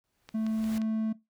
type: noise with exponential growth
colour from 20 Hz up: pink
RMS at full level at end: -42 dBFS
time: 0.04-0.78 s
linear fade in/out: 0 ms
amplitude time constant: 160 ms
type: click train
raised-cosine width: 0.2 ms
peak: -27 dBFS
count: 4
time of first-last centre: 0.29-0.817 s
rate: 5.69 Hz
type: tone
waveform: triangle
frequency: 220 Hz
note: A3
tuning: in tune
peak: -25 dBFS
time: 0.34-1.13 s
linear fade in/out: 10 ms
effects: noise-tail reverb RT60 0.2 s tail -19 dB re dry